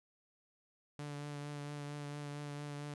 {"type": "tone with vibrato", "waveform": "sawtooth", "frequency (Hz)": 145.6, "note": "D3", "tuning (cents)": -15, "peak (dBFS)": -38, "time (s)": [0.99, 2.94], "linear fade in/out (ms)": 0, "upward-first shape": "triangle", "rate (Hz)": 4.4, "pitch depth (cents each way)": 21, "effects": ["resampled to 24000 Hz"]}